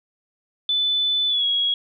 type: tone with pitch glide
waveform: sine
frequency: 3500 to 3319 Hz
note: A7 to G#7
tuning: -10 to -2 cents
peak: -18 dBFS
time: 0.69-1.74 s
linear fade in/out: 2 ms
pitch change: -92 cents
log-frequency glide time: 1.28-1.45 s
effects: none